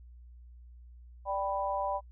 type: chord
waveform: sine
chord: G major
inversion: second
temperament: equal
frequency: 587.3 / 784 / 987.8 Hz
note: D5 / G5 / B5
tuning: 0 / 0 / 0 cents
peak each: -34 dBFS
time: 1.25-2.01 s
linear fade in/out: 50 ms
effects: noise-tail reverb RT60 0.1 s tail -26 dB re dry + added 60 Hz sine -49 dBFS peak until 2.11 s